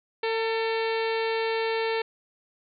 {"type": "harmonic tone with a mistuned harmonic", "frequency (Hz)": 450, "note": "A4", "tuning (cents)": 39, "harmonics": [1, 2, 3, 4, 5, 6, 7, 8, 9, 10], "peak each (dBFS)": [-26, -32, -40, -36, -35, -38, -44, -43, -42, -46], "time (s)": [0.23, 2.02], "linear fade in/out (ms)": 5, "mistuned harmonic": 4, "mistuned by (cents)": -25, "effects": []}